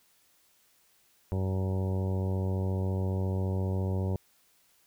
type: harmonic tone with a mistuned harmonic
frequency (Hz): 94.5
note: F#2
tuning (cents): +37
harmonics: 1 / 2 / 3 / 4 / 5 / 6 / 7 / 8 / 9 / 10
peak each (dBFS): -28 / -35 / -43 / -39 / -42 / -43 / -50 / -51 / -50 / -51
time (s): 1.32-4.16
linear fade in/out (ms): 0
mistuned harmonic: 9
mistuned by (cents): +16
effects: white hiss -66 dBFS RMS until 4.86 s